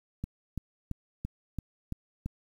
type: click train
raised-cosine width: 5 ms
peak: -21 dBFS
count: 7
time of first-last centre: 0.24-2.26 s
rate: 2.97 Hz
effects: 9-bit